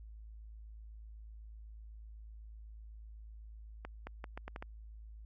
accelerating click train, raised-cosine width 0.5 ms, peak -28 dBFS, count 7, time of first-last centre 3.85-4.625 s, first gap 220 ms, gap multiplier 0.78, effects added 54 Hz sine -48 dBFS peak until 5.25 s

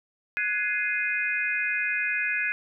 sine chord, Ab dominant seventh, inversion third, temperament equal with one note detuned, 1480 / 1678.6 / 2093 / 2489 Hz, Gb6 / Ab6 / C7 / Eb7, 0 / +18 / 0 / 0 cents, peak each -33 / -29 / -31 / -28 dBFS, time 0.37-2.52 s, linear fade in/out 0 ms, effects none

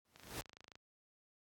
pink noise with exponential growth, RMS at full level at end -41 dBFS, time 0.05-0.41 s, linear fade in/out 1 ms, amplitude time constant 78 ms
click train, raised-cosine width 0.2 ms, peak -37 dBFS, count 17, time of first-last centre 0.16-0.755 s, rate 26.9 Hz
effects high-pass 60 Hz 12 dB/octave + AAC 64 kbps

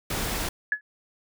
pink noise, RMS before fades -29 dBFS, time 0.1-0.49 s, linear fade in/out 5 ms
sine tone with exponential decay, 1700 Hz, G#6, 40 cents sharp, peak -17 dBFS, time 0.72-0.81 s, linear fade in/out 2 ms, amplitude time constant 19 ms
effects none

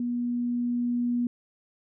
sine tone with level ramp, 241.7 Hz, B3, 37 cents flat, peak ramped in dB -26 to -23 dBFS, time 0-1.27 s, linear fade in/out 2 ms, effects none

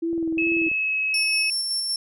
sine tone with vibrato, 329.6 Hz, E4, in tune, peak -22 dBFS, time 0.02-0.69 s, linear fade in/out 10 ms, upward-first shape sine, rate 2.5 Hz, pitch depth 27 cents each way
click train, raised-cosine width 2 ms, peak -28 dBFS, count 13, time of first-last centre 0.13-0.715 s, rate 20.5 Hz
sine tone with pitch glide, 2586 to 2568 Hz, E7 to E7, -34 to -46 cents, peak -21 dBFS, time 0.38-1.5 s, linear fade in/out 2 ms, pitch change -12 cents, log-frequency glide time 0.7-0.99 s
35% pulse tone with tremolo, 5420 Hz, E8, 47 cents sharp, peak -20 dBFS, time 1.14-1.96 s, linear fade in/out 2 ms, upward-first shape square, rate 5.3 Hz, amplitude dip 25%
effects none

